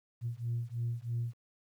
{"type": "beating tone pair", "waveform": "sine", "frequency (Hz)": [116.54, 119.64], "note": ["A#2", "A#2"], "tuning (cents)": [0, 45], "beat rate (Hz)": 3.1, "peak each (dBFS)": [-35, -35], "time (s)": [0.21, 1.35], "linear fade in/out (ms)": 50, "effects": ["tanh soft clip ceiling -27 dBFS", "11-bit"]}